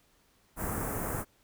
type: band-stop noise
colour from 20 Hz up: pink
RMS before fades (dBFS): -34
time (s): 0.56-1.25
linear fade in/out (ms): 50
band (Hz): 1700 to 8400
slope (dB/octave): 24
effects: pink hiss -67 dBFS RMS until 1.43 s